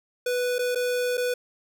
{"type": "tone with dropouts", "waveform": "square", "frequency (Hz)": 493.9, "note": "B4", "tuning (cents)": 0, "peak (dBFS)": -24, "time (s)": [0.26, 1.34], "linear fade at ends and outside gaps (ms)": 5, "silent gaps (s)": [[0.584, 0.59], [0.749, 0.756], [1.172, 1.177]], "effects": []}